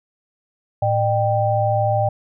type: tone cluster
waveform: sine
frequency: 110.8 / 604 / 784 Hz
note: A2 / D5 / G5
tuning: +13 / +48 / 0 cents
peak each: -20 dBFS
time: 0.82-2.09 s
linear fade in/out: 5 ms
effects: none